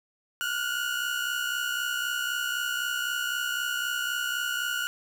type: tone pair together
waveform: 30% pulse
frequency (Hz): 1416.1 / 1480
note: F6 / F#6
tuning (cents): +24 / 0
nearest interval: minor second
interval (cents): 76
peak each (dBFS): -28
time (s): 0.41-4.87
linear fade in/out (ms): 0
effects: 8-bit